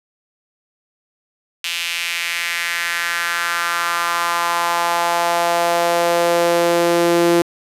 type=tone with high-pass filter sweep; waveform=sawtooth; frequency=171.4 Hz; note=F3; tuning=32 cents flat; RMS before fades=-18 dBFS; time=1.64-7.42 s; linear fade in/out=2 ms; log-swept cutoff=2800 to 350 Hz; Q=2.6; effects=resampled to 32000 Hz + 7-bit